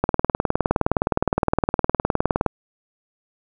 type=click train; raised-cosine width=1 ms; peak=-3 dBFS; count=48; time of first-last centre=0.04-2.463 s; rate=19.4 Hz; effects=none

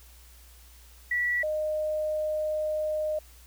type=tone pair in turn; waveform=sine; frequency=1947 / 614.8 Hz; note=B6 / D#5; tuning=-25 / -21 cents; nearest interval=octave + minor sixth; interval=1996 cents; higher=first; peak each=-24 / -26 dBFS; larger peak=first; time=1.11-1.43 / 1.43-3.19 s; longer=second; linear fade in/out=5 ms; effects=added 60 Hz sine -51 dBFS peak until 3.46 s + white hiss -56 dBFS RMS until 3.46 s

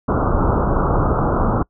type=low-pass noise; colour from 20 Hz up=pink; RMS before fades=-17 dBFS; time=0.08-1.63 s; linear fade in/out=5 ms; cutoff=1400 Hz; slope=96 dB/octave; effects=noise-tail reverb RT60 0.1 s tail -25 dB re dry

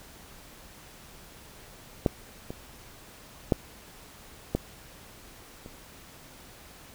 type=clicks; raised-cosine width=2 ms; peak=-8 / -22 / -7 / -11 / -29 dBFS; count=5; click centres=2.062 / 2.505 / 3.522 / 4.55 / 5.661 s; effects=pink hiss -50 dBFS RMS until 6.94 s

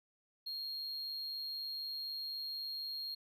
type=tone; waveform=triangle; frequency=4249 Hz; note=C8; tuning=26 cents sharp; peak=-38 dBFS; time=0.46-3.15 s; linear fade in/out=10 ms; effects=none

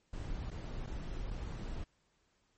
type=noise with dropouts; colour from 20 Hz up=brown; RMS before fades=-40 dBFS; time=0.13-1.84 s; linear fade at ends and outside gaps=5 ms; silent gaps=0.504-0.513 / 0.865-0.871 / 1.305-1.309 s; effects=pink hiss -75 dBFS RMS until 2.57 s + MP3 32 kbps

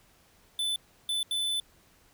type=tone bursts at uneven times; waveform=square; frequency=3508 Hz; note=A7; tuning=6 cents flat; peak=-28 dBFS; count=3; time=0.59-0.76 / 1.09-1.23 / 1.31-1.6 s; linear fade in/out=2 ms; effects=pink hiss -62 dBFS RMS until 2.13 s

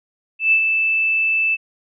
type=tone with ADSR envelope; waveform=sine; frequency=2637 Hz; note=E7; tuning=in tune; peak=-10 dBFS; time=0.39-1.57 s; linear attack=130 ms; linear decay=80 ms; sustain=-5 dB; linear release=33 ms; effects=none

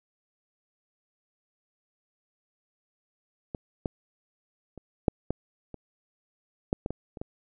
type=clicks; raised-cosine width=2 ms; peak=-20 / -15 / -29 / -7 / -14 / -26 / -11 / -17 / -19 / -27 / -21 dBFS; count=11; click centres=3.548 / 3.858 / 4.777 / 5.082 / 5.306 / 5.743 / 6.729 / 6.861 / 6.906 / 7.172 / 7.215 s; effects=none

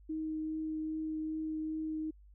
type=tone with vibrato; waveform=sine; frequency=313.4 Hz; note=D#4; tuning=13 cents sharp; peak=-34 dBFS; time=0.09-2.11 s; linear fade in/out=10 ms; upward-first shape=triangle; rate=2.5 Hz; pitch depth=10 cents each way; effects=added 50 Hz sine -55 dBFS peak until 2.34 s

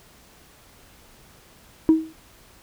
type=tone with exponential decay; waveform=sine; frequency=318.9 Hz; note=D#4; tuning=43 cents sharp; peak=-7 dBFS; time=1.89-2.13 s; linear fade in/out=0 ms; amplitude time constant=52 ms; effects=tanh soft clip ceiling -8 dBFS + pink hiss -52 dBFS RMS until 2.62 s

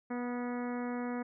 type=harmonic tone with a mistuned harmonic; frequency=243.9 Hz; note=B3; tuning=21 cents flat; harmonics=1 / 2 / 3 / 4 / 5 / 6 / 7 / 8 / 9; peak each=-35 / -41 / -45 / -47 / -49 / -51 / -52 / -53 / -54 dBFS; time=0.1-1.23 s; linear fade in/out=10 ms; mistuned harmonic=5; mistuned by=+24 cents; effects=none

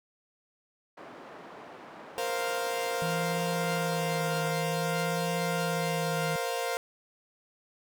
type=band-pass noise; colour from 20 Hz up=white; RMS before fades=-47 dBFS; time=0.97-4.51 s; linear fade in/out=5 ms; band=220 to 1000 Hz; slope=12 dB/octave
type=chord; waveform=sawtooth; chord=Bb suspended second; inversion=none; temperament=equal; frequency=466.2 / 523.3 / 698.5 Hz; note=Bb4 / C5 / F5; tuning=0 / 0 / 0 cents; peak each=-30 dBFS; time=2.18-6.77 s; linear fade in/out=0 ms
type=tone with vibrato; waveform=triangle; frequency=164.81 Hz; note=E3; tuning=in tune; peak=-30 dBFS; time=3.02-6.36 s; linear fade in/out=0 ms; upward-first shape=triangle; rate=0.53 Hz; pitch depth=55 cents each way
effects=none

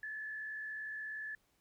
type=tone with frequency modulation; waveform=sine; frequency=1730 Hz; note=A6; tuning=30 cents flat; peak=-40 dBFS; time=0.03-1.35 s; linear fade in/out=2 ms; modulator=57 Hz; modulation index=0.62; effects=pink hiss -75 dBFS RMS until 1.6 s

